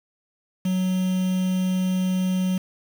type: tone with quantisation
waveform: triangle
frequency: 185.2 Hz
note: F#3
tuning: 2 cents sharp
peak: -18 dBFS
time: 0.65-2.58 s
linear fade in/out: 5 ms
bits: 6
effects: none